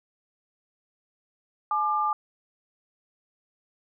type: tone pair together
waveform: sine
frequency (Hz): 852 / 1195.8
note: G#5 / D6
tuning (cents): +44 / +31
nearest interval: tritone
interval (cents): 587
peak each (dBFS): -27 / -24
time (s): 1.71-2.13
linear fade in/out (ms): 2
effects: none